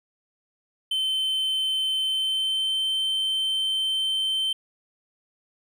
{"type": "tone with pitch glide", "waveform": "triangle", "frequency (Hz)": [3080, 3101], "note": ["G7", "G7"], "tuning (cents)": [-31, -19], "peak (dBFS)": -21, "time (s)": [0.91, 4.53], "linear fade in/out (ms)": 5, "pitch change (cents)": 12, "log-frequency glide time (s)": [2, 2.88], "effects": []}